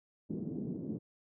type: band-pass noise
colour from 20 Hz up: pink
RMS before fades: -39 dBFS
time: 0.29-0.99 s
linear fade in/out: 20 ms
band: 150 to 340 Hz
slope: 24 dB/octave
effects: none